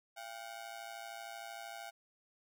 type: ring-modulated tone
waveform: sawtooth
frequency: 740 Hz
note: F#5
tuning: in tune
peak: -38 dBFS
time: 0.16-1.91 s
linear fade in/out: 20 ms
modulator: 56.5 Hz
effects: none